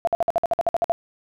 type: tone bursts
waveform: sine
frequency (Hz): 679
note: F5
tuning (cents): -49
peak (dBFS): -16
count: 12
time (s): 0.05-0.92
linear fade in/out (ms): 0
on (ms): 23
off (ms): 54
effects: none